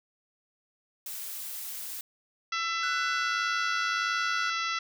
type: noise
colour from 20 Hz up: blue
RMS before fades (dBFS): -38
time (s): 1.06-2.01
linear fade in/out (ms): 2
type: harmonic tone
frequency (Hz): 669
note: E5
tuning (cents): +25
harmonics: 2 / 3 / 4 / 5 / 6 / 7 / 8 / 9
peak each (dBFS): -31 / -35 / -37 / -39 / -41 / -42 / -43 / -44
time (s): 2.52-4.79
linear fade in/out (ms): 5
type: tone with pitch glide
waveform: triangle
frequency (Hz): 1480 to 1439.5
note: F#6 to F#6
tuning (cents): 0 to -48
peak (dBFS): -29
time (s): 2.83-4.5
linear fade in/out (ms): 2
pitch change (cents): -48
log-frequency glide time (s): 3.14-3.36
effects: none